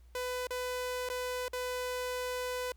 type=tone with dropouts; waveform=sawtooth; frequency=500 Hz; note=B4; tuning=21 cents sharp; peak=-30 dBFS; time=0.15-2.72 s; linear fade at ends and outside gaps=2 ms; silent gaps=0.47-0.506 / 1.089-1.099 / 1.482-1.532 s; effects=added 60 Hz sine -54 dBFS peak until 2.76 s + pink hiss -72 dBFS RMS until 2.76 s